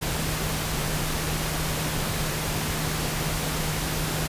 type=tone in noise; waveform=sine; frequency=155.2 Hz; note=D#3; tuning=4 cents flat; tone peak=-31 dBFS; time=0.01-4.28 s; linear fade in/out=20 ms; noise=pink; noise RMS=-28 dBFS; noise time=0.01-4.28 s; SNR=-6 dB; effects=resampled to 32000 Hz